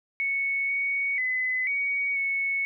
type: tone with pitch steps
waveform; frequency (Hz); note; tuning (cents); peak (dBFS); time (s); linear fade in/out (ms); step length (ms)
sine; 2214 / 2231 / 2021 / 2245 / 2209; C#7 / C#7 / B6 / C#7 / C#7; -3 / +11 / +39 / +21 / -7; -24; 0.2-2.65; 0; 490
effects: none